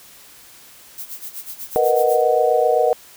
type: noise with tremolo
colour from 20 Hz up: violet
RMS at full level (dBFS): -30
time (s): 0.98-2.21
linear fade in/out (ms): 0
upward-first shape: sine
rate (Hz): 8.1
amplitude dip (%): 90
type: chord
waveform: sine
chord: B major seventh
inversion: third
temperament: equal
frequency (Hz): 466.2 / 493.9 / 622.3 / 740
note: A#4 / B4 / D#5 / F#5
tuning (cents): 0 / 0 / 0 / 0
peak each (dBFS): -19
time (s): 1.76-2.93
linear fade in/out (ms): 0
effects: white hiss -45 dBFS RMS until 3.16 s